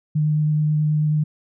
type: tone with vibrato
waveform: sine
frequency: 152.1 Hz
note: D#3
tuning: 39 cents flat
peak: -16 dBFS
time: 0.15-1.24 s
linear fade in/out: 10 ms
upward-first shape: sine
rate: 9.3 Hz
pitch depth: 10 cents each way
effects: none